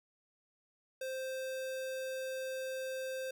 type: tone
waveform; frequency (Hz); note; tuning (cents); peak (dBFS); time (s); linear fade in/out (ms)
square; 523.3; C5; 0; -38; 1.01-3.31; 5
effects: none